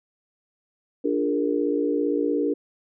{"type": "chord", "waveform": "sine", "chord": "Bb dominant seventh", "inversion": "first", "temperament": "equal with one note detuned", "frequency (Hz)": [293.7, 349.2, 408.9, 466.2], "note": ["D4", "F4", "Ab4", "Bb4"], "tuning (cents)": [0, 0, -27, 0], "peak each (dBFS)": [-24, -30, -27, -26], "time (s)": [1.04, 2.54], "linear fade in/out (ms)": 10, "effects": []}